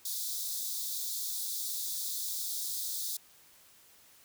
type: high-pass noise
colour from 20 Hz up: white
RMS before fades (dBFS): -36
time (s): 0.05-3.17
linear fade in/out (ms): 5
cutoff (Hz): 3500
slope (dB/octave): 96
effects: white hiss -60 dBFS RMS until 4.24 s